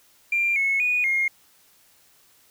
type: tone with pitch steps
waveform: triangle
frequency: 2381 / 2191 / 2466 / 2137 Hz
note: D7 / C#7 / D#7 / C7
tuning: +23 / -21 / -16 / +36 cents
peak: -16 dBFS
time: 0.32-1.28 s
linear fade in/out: 5 ms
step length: 240 ms
effects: tanh soft clip ceiling -17 dBFS + white hiss -58 dBFS RMS until 2.5 s